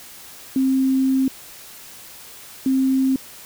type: tone bursts at uneven times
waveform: sine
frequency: 264.7 Hz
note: C4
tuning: 20 cents sharp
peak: -15 dBFS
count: 2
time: 0.56-1.28 / 2.66-3.16 s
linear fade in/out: 2 ms
effects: white hiss -41 dBFS RMS until 3.45 s